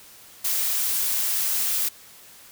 blue noise, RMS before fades -24 dBFS, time 0.44-1.89 s, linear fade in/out 10 ms, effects white hiss -48 dBFS RMS until 2.51 s

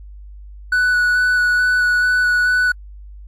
triangle tone with vibrato, 1480 Hz, F#6, in tune, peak -11 dBFS, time 0.72-2.72 s, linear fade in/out 5 ms, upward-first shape square, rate 2.3 Hz, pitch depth 10 cents each way, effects added 50 Hz sine -34 dBFS peak until 3.27 s + AAC 64 kbps

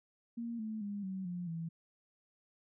sine tone with pitch steps, 233.5 / 217.9 / 203.3 / 189.66 / 176.96 / 165.11 Hz, A#3 / A3 / G#3 / F#3 / F3 / E3, +3 / -17 / -37 / +43 / +23 / +3 cents, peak -37 dBFS, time 0.37-1.69 s, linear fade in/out 10 ms, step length 220 ms, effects none

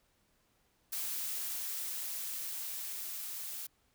blue noise with level ramp, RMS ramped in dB -37 to -42 dBFS, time 0.92-3.67 s, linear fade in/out 10 ms, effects pink hiss -73 dBFS RMS until 3.94 s

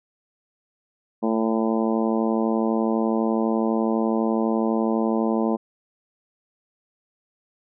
harmonic tone, 112 Hz, A2, 31 cents sharp, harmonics 2 / 3 / 4 / 5 / 6 / 7 / 8 / 9, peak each -22 / -26 / -28 / -30 / -32 / -33 / -34 / -35 dBFS, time 1.22-5.57 s, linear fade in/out 20 ms, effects none

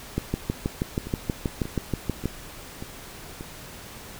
two click trains, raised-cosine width 3 ms, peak -11 / -21 dBFS, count 14 / 5, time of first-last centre 0.18-2.257 / 1.07-3.409 s, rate 6.26 / 1.71 Hz, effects pink hiss -42 dBFS RMS until 4.19 s

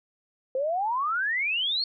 sine exponential sweep, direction up, 509 to 4435 Hz, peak -24 dBFS, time 0.55-1.84 s, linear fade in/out 2 ms, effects none

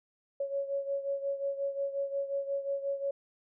sine beating tone pair, 554.4 / 560 Hz, C#5 / C#5, 0 / +18 cents, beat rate 5.6 Hz, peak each -32 / -37 dBFS, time 0.4-3.11 s, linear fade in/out 5 ms, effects none

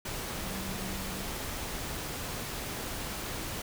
sine tone in noise, 191.7 Hz, G3, 38 cents flat, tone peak -40 dBFS, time 0.43-1.24 s, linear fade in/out 5 ms, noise pink, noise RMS -37 dBFS, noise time 0.05-3.62 s, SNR -6 dB, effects none

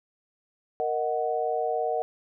sine chord, D# minor, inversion second, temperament equal, 466.2 / 622.3 / 740 Hz, A#4 / D#5 / F#5, 0 / 0 / 0 cents, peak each -29 / -30 / -28 dBFS, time 0.8-2.02 s, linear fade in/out 0 ms, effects none

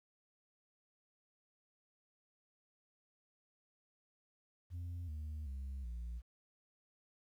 sine tone with pitch steps, 87.31 / 76.45 / 66.94 / 58.61 Hz, F2 / D#2 / C2 / A#1, 0 / -30 / +40 / +10 cents, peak -38 dBFS, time 4.7-6.22 s, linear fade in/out 50 ms, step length 380 ms, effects tanh soft clip ceiling -40 dBFS + 12-bit

